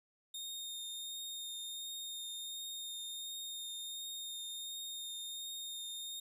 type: tone with vibrato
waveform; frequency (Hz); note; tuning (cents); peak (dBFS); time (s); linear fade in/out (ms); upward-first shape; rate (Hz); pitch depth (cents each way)
sawtooth; 3676; A#7; -25; -39; 0.34-6.2; 5; triangle; 1.4; 12
effects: none